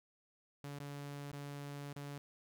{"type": "tone with dropouts", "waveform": "sawtooth", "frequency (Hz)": 142.9, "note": "D3", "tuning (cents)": -47, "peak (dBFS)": -40, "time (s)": [0.64, 2.18], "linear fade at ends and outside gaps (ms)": 0, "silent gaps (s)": [[0.788, 0.802], [1.315, 1.33], [1.929, 1.962]], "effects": []}